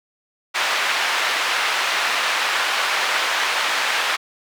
white band-pass noise, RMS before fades -21 dBFS, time 0.54-4.17 s, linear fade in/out 20 ms, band 800 to 2600 Hz, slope 12 dB/octave, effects none

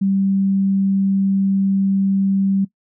sine tone, 194.8 Hz, G3, 11 cents flat, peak -14 dBFS, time 0.01-2.65 s, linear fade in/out 10 ms, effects noise-tail reverb RT60 0.1 s tail -19 dB re dry

